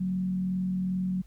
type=tone with frequency modulation; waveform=sine; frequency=185 Hz; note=F#3; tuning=in tune; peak=-26 dBFS; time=0-1.22 s; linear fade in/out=10 ms; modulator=42.5 Hz; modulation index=0.3; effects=added 50 Hz sine -50 dBFS peak until 1.26 s + pink hiss -66 dBFS RMS until 1.26 s